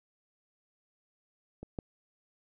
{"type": "clicks", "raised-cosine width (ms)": 2, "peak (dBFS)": [-29, -22], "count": 2, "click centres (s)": [1.63, 1.788], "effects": []}